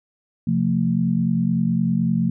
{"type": "chord", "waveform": "sine", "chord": "F major", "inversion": "second", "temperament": "equal with one note detuned", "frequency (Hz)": [130.81, 174.61, 224.4], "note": ["C3", "F3", "A3"], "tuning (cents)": [0, 0, 34], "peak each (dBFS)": [-25, -20, -21], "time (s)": [0.47, 2.3], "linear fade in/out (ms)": 5, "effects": []}